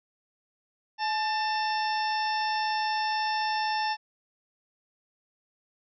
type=harmonic tone with a mistuned harmonic; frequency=893 Hz; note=A5; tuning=25 cents sharp; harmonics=1 / 2 / 3 / 4 / 5 / 6; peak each=-27 / -34 / -38 / -41 / -44 / -35 dBFS; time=0.98-3.97 s; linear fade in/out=50 ms; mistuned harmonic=1; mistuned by=-67 cents; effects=none